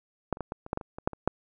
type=clicks; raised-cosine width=1 ms; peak=-12 / -28 / -18 / -19 / -27 / -14 / -16 / -26 / -24 / -10 / -25 / -9 dBFS; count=12; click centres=0.327 / 0.371 / 0.407 / 0.521 / 0.664 / 0.731 / 0.774 / 0.812 / 0.985 / 1.075 / 1.133 / 1.276 s; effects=none